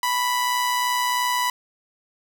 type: tone with amplitude modulation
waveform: sawtooth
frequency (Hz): 987.8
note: B5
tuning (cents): 0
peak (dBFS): -15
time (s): 0.03-1.5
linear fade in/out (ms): 2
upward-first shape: sine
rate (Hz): 123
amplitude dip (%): 35
effects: none